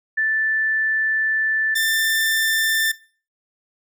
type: tone pair in turn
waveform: sine / sawtooth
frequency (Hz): 1760 / 1781.5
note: A6 / A6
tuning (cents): 0 / +21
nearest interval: unison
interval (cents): 21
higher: second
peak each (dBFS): -17 / -14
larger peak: second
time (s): 0.17-1.75 / 1.75-2.92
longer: first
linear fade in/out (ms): 10
effects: noise-tail reverb RT60 0.4 s tail -20 dB re dry